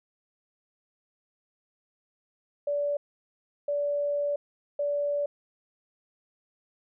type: tone bursts at uneven times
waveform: sine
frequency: 578 Hz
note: D5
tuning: 28 cents flat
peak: -25 dBFS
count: 3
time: 2.67-2.97 / 3.68-4.36 / 4.79-5.26 s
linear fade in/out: 5 ms
effects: none